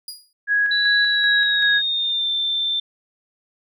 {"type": "tone with exponential decay", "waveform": "sawtooth", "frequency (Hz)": 4882, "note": "D#8", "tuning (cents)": -34, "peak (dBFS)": -25, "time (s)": [0.08, 0.33], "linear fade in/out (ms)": 2, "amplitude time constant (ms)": 54}
{"type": "tone with tremolo", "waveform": "sine", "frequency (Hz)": 1661.2, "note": "G#6", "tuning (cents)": 0, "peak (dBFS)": -15, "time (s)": [0.47, 1.82], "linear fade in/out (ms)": 50, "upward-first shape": "square", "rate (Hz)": 2.6, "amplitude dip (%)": 35}
{"type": "tone with pitch glide", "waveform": "sine", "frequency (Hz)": [3951, 3561], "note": ["B7", "A7"], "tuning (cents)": [0, 20], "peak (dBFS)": -19, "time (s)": [0.71, 2.8], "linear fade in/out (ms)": 5, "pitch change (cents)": -180, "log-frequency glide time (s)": [1.03, 2.29]}
{"effects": []}